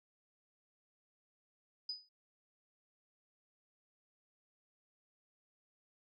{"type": "tone with exponential decay", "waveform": "sine", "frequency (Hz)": 4978, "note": "D#8", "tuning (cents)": 0, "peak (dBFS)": -35, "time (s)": [1.89, 2.09], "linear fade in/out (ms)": 5, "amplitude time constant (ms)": 43, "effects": []}